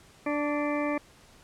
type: harmonic tone with a mistuned harmonic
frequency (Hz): 293.7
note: D4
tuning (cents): 0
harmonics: 1 / 2 / 3 / 4 / 6 / 7 / 8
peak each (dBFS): -29 / -31 / -38 / -36 / -41 / -40 / -39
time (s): 0.26-0.98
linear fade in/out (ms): 5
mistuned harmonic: 4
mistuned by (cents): -23
effects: pink hiss -56 dBFS RMS until 1.43 s + low-pass 10000 Hz 12 dB/octave